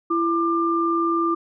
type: tone pair together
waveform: sine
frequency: 334.9 / 1192.7 Hz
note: E4 / D6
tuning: +27 / +26 cents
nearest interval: octave + minor seventh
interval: 2199 cents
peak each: -21 dBFS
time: 0.1-1.35 s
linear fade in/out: 10 ms
effects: none